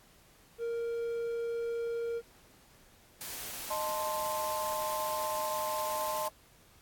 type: tone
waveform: triangle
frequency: 466.2 Hz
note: A#4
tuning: in tune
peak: -30 dBFS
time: 0.58-2.22 s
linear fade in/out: 50 ms
type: noise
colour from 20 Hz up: white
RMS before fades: -41 dBFS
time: 3.21-6.28 s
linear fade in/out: 2 ms
type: chord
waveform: sine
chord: A diminished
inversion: second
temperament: equal with one note detuned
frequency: 617.2 / 880 / 1046.5 Hz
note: Eb5 / A5 / C6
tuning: -14 / 0 / 0 cents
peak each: -36 dBFS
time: 3.7-6.29 s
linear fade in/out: 10 ms
effects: pink hiss -61 dBFS RMS until 6.81 s + AAC 64 kbps